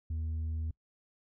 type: tone with tanh clipping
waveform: sine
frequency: 79.8 Hz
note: D#2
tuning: 44 cents sharp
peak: -33 dBFS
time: 0.1-0.71 s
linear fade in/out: 5 ms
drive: 3 dB
effects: noise-tail reverb RT60 0.1 s tail -25 dB re dry